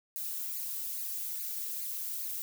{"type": "noise with flanger", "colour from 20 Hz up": "violet", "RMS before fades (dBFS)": -37, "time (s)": [0.16, 2.42], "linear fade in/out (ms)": 0, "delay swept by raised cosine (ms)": [0.44, 2.64], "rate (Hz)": 2.4, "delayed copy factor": 0.65, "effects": []}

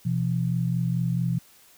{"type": "tone pair together", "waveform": "sine", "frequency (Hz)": [125.9, 170.44], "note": ["B2", "F3"], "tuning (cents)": [34, -42], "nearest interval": "perfect fourth", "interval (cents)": 524, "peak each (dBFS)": -25, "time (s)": [0.05, 1.39], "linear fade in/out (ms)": 10, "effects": ["white hiss -55 dBFS RMS until 1.77 s"]}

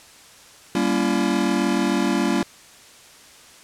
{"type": "chord", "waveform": "square", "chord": "G diminished seventh", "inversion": "none", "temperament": "just", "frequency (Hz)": [196, 235.2, 282.2, 338.7], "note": ["G3", "Bb3", "Db4", "Fb4"], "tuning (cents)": [0, 16, 31, 47], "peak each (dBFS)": -25, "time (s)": [0.75, 2.43], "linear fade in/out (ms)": 2, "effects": ["white hiss -47 dBFS RMS until 3.63 s", "low-pass 9000 Hz 12 dB/octave"]}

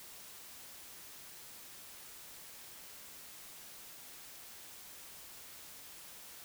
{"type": "silence", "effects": ["white hiss -52 dBFS RMS until 6.44 s"]}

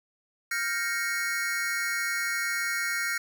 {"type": "chord", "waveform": "square", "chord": "G half-diminished seventh", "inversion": "third", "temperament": "equal with one note detuned", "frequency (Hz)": [1396.9, 1568, 1864.7, 2206], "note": ["F6", "G6", "Bb6", "Db7"], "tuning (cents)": [0, 0, 0, -9], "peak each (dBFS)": [-33, -37, -32, -34], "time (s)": [0.51, 3.18], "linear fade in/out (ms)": 5, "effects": []}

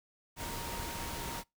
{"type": "tone in noise", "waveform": "sine", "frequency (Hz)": 932, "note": "A#5", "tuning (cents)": -1, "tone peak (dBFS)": -45, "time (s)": [0.36, 1.44], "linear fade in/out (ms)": 50, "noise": "pink", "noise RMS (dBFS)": -40, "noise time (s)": [0.36, 1.44], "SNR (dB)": -8, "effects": ["noise-tail reverb RT60 0.2 s tail -24 dB re dry"]}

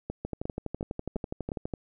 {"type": "two click trains", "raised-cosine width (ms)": 2, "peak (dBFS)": [-19, -19], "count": [5, 19], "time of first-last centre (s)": [[0.1, 1.518], [0.25, 1.738]], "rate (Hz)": [2.82, 12.1], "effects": []}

